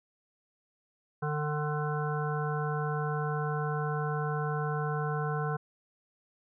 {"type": "harmonic tone with a mistuned harmonic", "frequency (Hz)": 150, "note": "D3", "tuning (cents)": 37, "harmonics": [1, 3, 5, 7, 9, 10], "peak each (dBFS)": [-31, -36, -38, -39, -41, -41], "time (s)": [1.22, 5.57], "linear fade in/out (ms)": 10, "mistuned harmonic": 9, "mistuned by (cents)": -18, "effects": []}